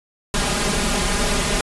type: noise with comb filter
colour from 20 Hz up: pink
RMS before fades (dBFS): -20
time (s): 0.34-1.61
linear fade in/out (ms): 2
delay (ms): 4.9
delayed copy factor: +0.9
effects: resampled to 24000 Hz